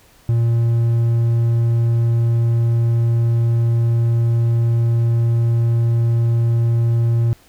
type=tone; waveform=triangle; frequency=116.54 Hz; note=A#2; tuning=in tune; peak=-11 dBFS; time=0.29-7.33 s; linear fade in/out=0 ms; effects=pink hiss -51 dBFS RMS until 7.48 s